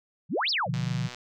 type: exponential two-way sweep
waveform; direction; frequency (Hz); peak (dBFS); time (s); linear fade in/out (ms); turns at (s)
sine; up then down; 124.9 to 5550 to 429.4; -24; 0.29-0.69; 50; 0.5
type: chord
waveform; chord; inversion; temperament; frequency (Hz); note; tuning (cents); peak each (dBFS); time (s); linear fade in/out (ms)
sine; B diminished; none; equal; 123.47 / 146.83 / 174.61; B2 / D3 / F3; 0 / 0 / 0; -30 / -31 / -31; 0.66-1.09; 20
type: click train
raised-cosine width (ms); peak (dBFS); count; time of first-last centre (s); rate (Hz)
0.2; -22; 51; 0.74-1.147; 123
effects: none